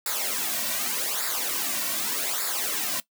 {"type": "noise with flanger", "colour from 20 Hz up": "white", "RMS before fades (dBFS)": -28, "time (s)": [0.06, 3], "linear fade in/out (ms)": 2, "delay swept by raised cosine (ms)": [0.33, 2.43], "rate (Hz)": 0.84, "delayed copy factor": -0.75, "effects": ["noise-tail reverb RT60 0.1 s tail -18 dB re dry", "high-pass 200 Hz 12 dB/octave"]}